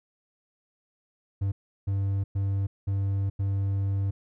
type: tone bursts at uneven times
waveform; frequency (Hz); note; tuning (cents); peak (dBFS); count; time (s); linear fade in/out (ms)
triangle; 98.3; G2; +5; -22; 5; 1.41-1.52 / 1.87-2.24 / 2.35-2.67 / 2.87-3.3 / 3.39-4.11; 10
effects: none